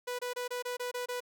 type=tone bursts; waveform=sawtooth; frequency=492.7 Hz; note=B4; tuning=4 cents flat; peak=-30 dBFS; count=8; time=0.07-1.205 s; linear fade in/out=10 ms; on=120 ms; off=25 ms; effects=none